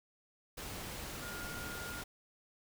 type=tone in noise; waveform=sine; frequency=1418 Hz; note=F6; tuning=26 cents sharp; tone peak=-45 dBFS; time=1.22-2.02 s; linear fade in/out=10 ms; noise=pink; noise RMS=-44 dBFS; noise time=0.57-2.04 s; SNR=-4 dB; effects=none